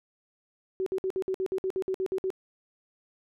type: tone bursts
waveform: sine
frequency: 378.1 Hz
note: F#4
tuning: 38 cents sharp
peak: -26 dBFS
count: 13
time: 0.8-2.303 s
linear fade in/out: 0 ms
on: 63 ms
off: 57 ms
effects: none